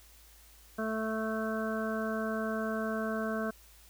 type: harmonic tone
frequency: 220 Hz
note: A3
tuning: in tune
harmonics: 1 / 2 / 3 / 5 / 6 / 7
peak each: -34 / -38 / -37 / -42 / -43 / -40 dBFS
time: 0.78-3.51 s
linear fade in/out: 10 ms
effects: added 55 Hz sine -58 dBFS peak until 3.89 s + white hiss -59 dBFS RMS until 3.89 s